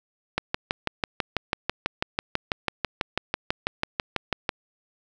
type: click train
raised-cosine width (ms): 0.3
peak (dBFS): -7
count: 26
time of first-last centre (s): 0.38-4.492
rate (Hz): 6.08
effects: none